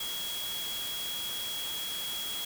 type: tone in noise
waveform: sine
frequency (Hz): 3322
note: G#7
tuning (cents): 0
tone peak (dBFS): -35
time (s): 0-2.45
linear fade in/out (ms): 5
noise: white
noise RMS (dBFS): -39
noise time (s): 0-2.45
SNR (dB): +1
effects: none